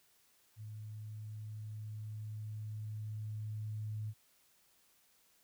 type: tone with level ramp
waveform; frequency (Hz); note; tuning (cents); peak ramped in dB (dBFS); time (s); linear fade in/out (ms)
sine; 107.4; A2; -41; -44 to -37; 0.56-4.14; 50
effects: white hiss -70 dBFS RMS until 5.43 s